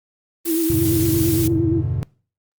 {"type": "tone with vibrato", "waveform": "sine", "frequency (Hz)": 328.7, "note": "E4", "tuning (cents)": -5, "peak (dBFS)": -17, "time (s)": [0.45, 1.83], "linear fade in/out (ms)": 50, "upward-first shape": "sine", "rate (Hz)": 8.7, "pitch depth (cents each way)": 48}
{"type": "noise", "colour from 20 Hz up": "blue", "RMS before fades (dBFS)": -26, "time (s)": [0.45, 1.48], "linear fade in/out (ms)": 10}
{"type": "chord", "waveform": "triangle", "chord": "E minor seventh", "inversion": "none", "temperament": "equal", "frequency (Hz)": [82.41, 98, 123.47, 146.83], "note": ["E2", "G2", "B2", "D3"], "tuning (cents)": [0, 0, 0, 0], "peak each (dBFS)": [-26, -22, -22, -25], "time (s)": [0.7, 2.03], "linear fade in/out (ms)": 0}
{"effects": ["noise-tail reverb RT60 0.4 s tail -23 dB re dry", "Opus 24 kbps"]}